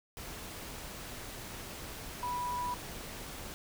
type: tone in noise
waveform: sine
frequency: 982 Hz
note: B5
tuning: 10 cents flat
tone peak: -33 dBFS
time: 2.23-2.74 s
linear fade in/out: 0 ms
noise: pink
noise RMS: -44 dBFS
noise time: 0.17-3.54 s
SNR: +8 dB
effects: none